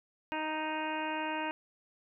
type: harmonic tone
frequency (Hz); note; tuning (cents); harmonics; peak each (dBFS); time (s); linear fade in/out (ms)
311.2; D#4; 0; 1 / 2 / 3 / 4 / 5 / 6 / 7 / 8 / 9; -39 / -41 / -36 / -49 / -42 / -46 / -49 / -43 / -45; 0.32-1.51; 0
effects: none